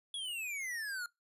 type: exponential sweep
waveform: square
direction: down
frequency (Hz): 3400 to 1396.9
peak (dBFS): -38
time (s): 0.14-1.06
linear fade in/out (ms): 2
effects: noise-tail reverb RT60 0.2 s tail -24 dB re dry + resampled to 32000 Hz